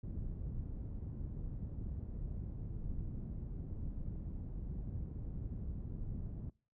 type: low-pass noise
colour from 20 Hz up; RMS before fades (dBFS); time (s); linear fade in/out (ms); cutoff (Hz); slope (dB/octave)
pink; -42; 0.03-6.5; 5; 170; 12
effects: noise-tail reverb RT60 0.4 s tail -25 dB re dry